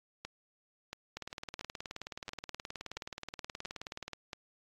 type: two click trains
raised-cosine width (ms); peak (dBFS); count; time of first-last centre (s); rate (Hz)
0.2; -23 / -23; 7 / 57; 0.25-4.332 / 1.17-4.133; 1.47 / 18.9
effects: AAC 32 kbps